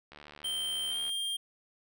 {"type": "click train", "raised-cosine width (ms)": 0.3, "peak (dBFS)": -32, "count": 73, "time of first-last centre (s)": [0.12, 1.093], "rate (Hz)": 74}
{"type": "tone with pitch glide", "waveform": "square", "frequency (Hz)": [3136, 3198], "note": ["G7", "G7"], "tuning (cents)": [0, 34], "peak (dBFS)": -32, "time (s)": [0.44, 1.37], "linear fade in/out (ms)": 10, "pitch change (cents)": 34, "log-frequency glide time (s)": [0.89, 0.99]}
{"effects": []}